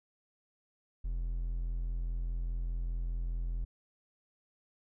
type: tone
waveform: triangle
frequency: 42.43 Hz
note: F1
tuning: 49 cents flat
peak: -30 dBFS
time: 1.04-3.65 s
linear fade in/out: 10 ms
effects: none